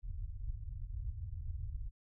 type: low-pass noise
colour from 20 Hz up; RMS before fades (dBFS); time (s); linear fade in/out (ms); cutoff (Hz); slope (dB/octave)
pink; -41; 0.02-1.91; 50; 110; 48
effects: none